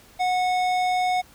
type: tone with tanh clipping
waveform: sine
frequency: 732 Hz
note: F#5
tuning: 19 cents flat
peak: -22 dBFS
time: 0.19-1.22 s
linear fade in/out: 20 ms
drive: 16 dB
effects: pink hiss -52 dBFS RMS until 1.34 s